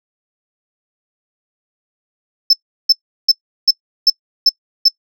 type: tone bursts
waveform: sine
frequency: 5274 Hz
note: E8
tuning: in tune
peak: -3 dBFS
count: 7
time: 2.5-4.884 s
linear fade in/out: 5 ms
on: 32 ms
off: 360 ms
effects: noise-tail reverb RT60 0.1 s tail -25 dB re dry + tanh soft clip ceiling -4 dBFS